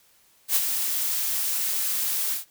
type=noise with ADSR envelope; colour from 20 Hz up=blue; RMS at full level=-20 dBFS; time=0.48-2.45 s; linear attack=74 ms; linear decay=48 ms; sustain=-6 dB; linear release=130 ms; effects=white hiss -60 dBFS RMS until 2.5 s